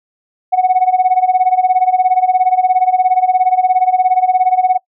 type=tone with tremolo; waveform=sine; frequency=740 Hz; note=F#5; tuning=in tune; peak=-4 dBFS; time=0.52-4.78 s; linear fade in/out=20 ms; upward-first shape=sine; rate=17 Hz; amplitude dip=85%; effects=noise-tail reverb RT60 0.1 s tail -23 dB re dry + tanh soft clip ceiling -4 dBFS